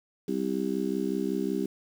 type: harmonic tone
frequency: 65.41 Hz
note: C2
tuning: in tune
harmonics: 3 / 4 / 5 / 6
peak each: -32 / -32 / -32 / -32 dBFS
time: 0.28-1.66 s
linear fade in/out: 5 ms
effects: 8-bit